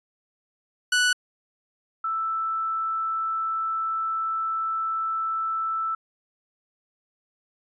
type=tone pair in turn; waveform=sawtooth / sine; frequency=1480 / 1321.4 Hz; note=F#6 / E6; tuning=0 / +4 cents; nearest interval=major second; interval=196 cents; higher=first; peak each=-15 / -24 dBFS; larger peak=first; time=0.92-1.13 / 2.04-5.95 s; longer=second; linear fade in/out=5 ms; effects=resampled to 22050 Hz